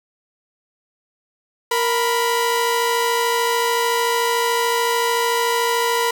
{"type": "tone pair together", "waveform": "sawtooth", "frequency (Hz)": [467.1, 987.8], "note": ["A#4", "B5"], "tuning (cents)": [3, 0], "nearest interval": "octave + minor second", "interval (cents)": 1297, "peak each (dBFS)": -16, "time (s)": [1.71, 6.11], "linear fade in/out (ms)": 5, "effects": []}